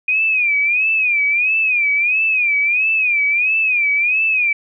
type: tone with vibrato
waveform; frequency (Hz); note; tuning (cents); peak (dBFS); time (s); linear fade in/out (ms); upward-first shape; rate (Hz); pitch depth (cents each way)
sine; 2451; D#7; -27; -13; 0.08-4.53; 5; sine; 1.5; 130
effects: none